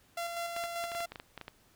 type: tone with tremolo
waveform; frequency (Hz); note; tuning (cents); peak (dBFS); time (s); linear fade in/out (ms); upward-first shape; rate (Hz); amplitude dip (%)
sawtooth; 684; F5; -36; -30; 0.17-1.06; 5; square; 5.1; 35
type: clicks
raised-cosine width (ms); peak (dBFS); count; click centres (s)
0.3; -26; 12; 0.565 / 0.639 / 0.84 / 0.918 / 0.95 / 1.005 / 1.12 / 1.158 / 1.199 / 1.377 / 1.413 / 1.481
effects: pink hiss -65 dBFS RMS until 1.75 s